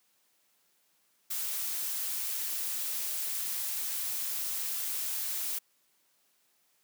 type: noise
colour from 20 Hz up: blue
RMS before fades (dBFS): -34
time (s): 1.3-5.59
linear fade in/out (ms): 10
effects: white hiss -71 dBFS RMS until 6.83 s + high-pass 150 Hz 12 dB/octave